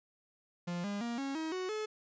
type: tone with pitch steps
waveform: 45% pulse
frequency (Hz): 174.6 / 202.9 / 235.8 / 274 / 318.4 / 370 / 429.9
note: F3 / G#3 / A#3 / C#4 / D#4 / F#4 / A4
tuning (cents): 0 / -40 / +20 / -20 / +40 / 0 / -40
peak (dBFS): -35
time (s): 0.67-1.86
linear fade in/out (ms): 10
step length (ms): 170
effects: resampled to 16000 Hz